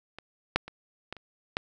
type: clicks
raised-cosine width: 0.3 ms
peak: -25 / -6 / -25 / -20 / -30 / -11 dBFS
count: 6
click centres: 0.186 / 0.56 / 0.68 / 1.126 / 1.167 / 1.569 s
effects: none